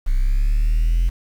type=linear sweep; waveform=triangle; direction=up; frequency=30.8 to 43.75 Hz; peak=-11 dBFS; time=0.06-1.1 s; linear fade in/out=20 ms; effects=tanh soft clip ceiling -10 dBFS + 7-bit